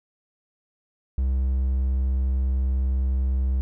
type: tone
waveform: triangle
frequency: 65.3 Hz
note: C2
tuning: 3 cents flat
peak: -18 dBFS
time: 1.18-3.61 s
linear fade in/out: 0 ms
effects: none